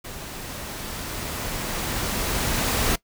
pink noise with level ramp, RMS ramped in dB -37 to -22 dBFS, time 0.04-2.96 s, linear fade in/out 10 ms, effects noise-tail reverb RT60 0.1 s tail -20 dB re dry

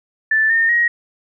sine tone with pitch steps, 1760 / 1823.1 / 1888.5 Hz, A6 / A#6 / A#6, 0 / -39 / +22 cents, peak -12 dBFS, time 0.31-0.88 s, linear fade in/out 5 ms, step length 190 ms, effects none

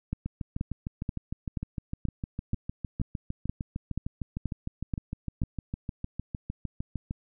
two click trains, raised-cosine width 5 ms, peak -20 / -17 dBFS, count 46 / 12, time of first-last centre 0.26-7.109 / 0.13-5.418 s, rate 6.57 / 2.08 Hz, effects none

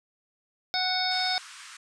harmonic tone, 740 Hz, F#5, in tune, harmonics 1 / 2 / 3 / 5 / 6 / 7, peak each -30 / -34 / -34 / -31 / -34 / -30 dBFS, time 0.74-1.38 s, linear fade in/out 0 ms
pink band-pass noise, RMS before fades -46 dBFS, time 1.11-1.77 s, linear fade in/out 5 ms, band 1100 to 9400 Hz, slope 48 dB/octave
effects none

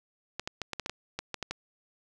clicks, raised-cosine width 0.2 ms, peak -16 dBFS, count 11, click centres 0.396 / 0.475 / 0.617 / 0.733 / 0.797 / 0.861 / 0.896 / 1.19 / 1.343 / 1.427 / 1.51 s, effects none

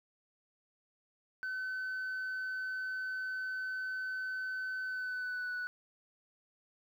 sine tone with pitch glide, 1519 to 1480.9 Hz, F#6 to F#6, +45 to +1 cents, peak -33 dBFS, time 1.43-5.67 s, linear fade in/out 0 ms, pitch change -44 cents, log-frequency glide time 4.84-5.56 s, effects tanh soft clip ceiling -34 dBFS + 11-bit

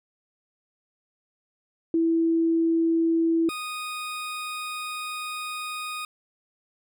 sine / 20% pulse tone pair in turn, 329.6 / 1240.5 Hz, E4 / D#6, 0 / -6 cents, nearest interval octave + major seventh, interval 2294 cents, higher second, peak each -19 / -26 dBFS, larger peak first, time 1.94-3.49 / 3.49-6.05 s, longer second, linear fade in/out 2 ms, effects none

